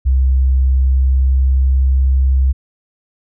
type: tone with pitch glide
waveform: sine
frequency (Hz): 65.41 to 66.02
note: C2 to C2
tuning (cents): 0 to +16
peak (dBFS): -9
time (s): 0.05-2.53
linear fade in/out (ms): 20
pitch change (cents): +16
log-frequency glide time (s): 0.62-1.91
effects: none